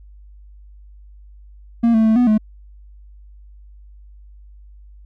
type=tone with pitch steps; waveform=triangle; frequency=232.8 / 221.7 / 220.4 / 246.2 / 214.9 Hz; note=A#3 / A3 / A3 / B3 / A3; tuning=-2 / +13 / +3 / -5 / -41 cents; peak=-9 dBFS; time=1.83-2.38 s; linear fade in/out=10 ms; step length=110 ms; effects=added 50 Hz sine -40 dBFS peak until 5.05 s